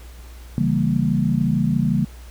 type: chord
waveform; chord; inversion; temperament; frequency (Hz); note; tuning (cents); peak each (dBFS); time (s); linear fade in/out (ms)
sine; C# diminished seventh; none; equal with one note detuned; 138.59 / 164.81 / 196 / 229.7; C#3 / E3 / G3 / Bb3; 0 / 0 / 0 / -25; -22; 0.58-2.05; 0
effects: added 60 Hz sine -37 dBFS peak until 2.3 s + pink hiss -48 dBFS RMS until 2.3 s